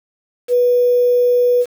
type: tone with quantisation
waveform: sine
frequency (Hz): 490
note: B4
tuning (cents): -14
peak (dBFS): -10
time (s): 0.48-1.66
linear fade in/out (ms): 50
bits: 6
effects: none